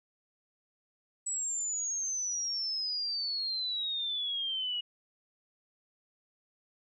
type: exponential sweep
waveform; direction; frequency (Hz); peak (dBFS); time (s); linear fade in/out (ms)
sine; down; 7902 to 2890; -31; 1.26-4.81; 10
effects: none